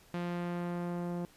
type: tone with low-pass filter sweep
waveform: sawtooth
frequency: 174.61 Hz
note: F3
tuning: in tune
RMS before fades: -36 dBFS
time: 0.14-1.25 s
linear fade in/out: 0 ms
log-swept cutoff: 3300 to 800 Hz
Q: 0.72
effects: pink hiss -61 dBFS RMS until 1.36 s + resampled to 32000 Hz